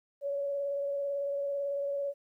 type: tone with vibrato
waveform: sine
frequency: 563 Hz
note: C#5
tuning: 27 cents sharp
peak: -30 dBFS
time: 0.21-2.14 s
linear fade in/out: 50 ms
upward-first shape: square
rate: 18 Hz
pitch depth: 14 cents each way
effects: 12-bit